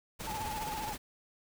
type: noise with tremolo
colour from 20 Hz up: pink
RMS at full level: -39 dBFS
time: 0.19-0.98 s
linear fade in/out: 20 ms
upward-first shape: sine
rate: 19 Hz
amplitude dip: 40%
type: tone with vibrato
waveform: triangle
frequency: 860 Hz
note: A5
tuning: 40 cents flat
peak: -35 dBFS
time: 0.27-0.93 s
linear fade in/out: 2 ms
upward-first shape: sine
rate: 15 Hz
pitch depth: 67 cents each way
effects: none